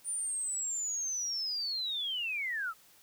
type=linear sweep; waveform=sine; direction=down; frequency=9410 to 1244.5 Hz; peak=-32 dBFS; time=0.04-2.74 s; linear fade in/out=50 ms; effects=white hiss -61 dBFS RMS until 3.02 s